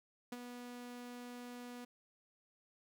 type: tone with ADSR envelope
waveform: sawtooth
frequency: 244.3 Hz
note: B3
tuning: 19 cents flat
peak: -36 dBFS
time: 0.32-1.85 s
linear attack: 5 ms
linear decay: 31 ms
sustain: -7 dB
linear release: 8 ms
effects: none